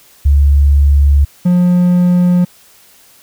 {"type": "tone pair in turn", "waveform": ["sine", "triangle"], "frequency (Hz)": [71, 178.03], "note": ["C#2", "F3"], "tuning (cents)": [42, 34], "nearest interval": "octave + major third", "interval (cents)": 1592, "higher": "second", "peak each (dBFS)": -5, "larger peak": "neither", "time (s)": [[0.25, 1.25], [1.45, 2.45]], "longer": "neither", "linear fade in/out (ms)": 10, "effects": ["white hiss -45 dBFS RMS until 3.22 s"]}